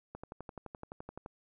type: click train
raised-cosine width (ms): 1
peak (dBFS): -29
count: 14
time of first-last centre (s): 0.15-1.261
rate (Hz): 11.7
effects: none